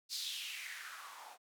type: noise with band-pass filter sweep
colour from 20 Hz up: blue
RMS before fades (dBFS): -45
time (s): 0.09-1.38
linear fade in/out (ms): 50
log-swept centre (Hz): 4800 to 720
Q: 4
effects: none